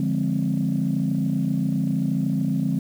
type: chord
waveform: sine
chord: D half-diminished seventh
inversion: none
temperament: equal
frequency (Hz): 146.83 / 174.61 / 207.7 / 261.6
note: D3 / F3 / Ab3 / C4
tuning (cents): 0 / 0 / 0 / 0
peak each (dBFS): -25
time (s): 0-2.79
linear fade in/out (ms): 2
effects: tanh soft clip ceiling -13 dBFS + 8-bit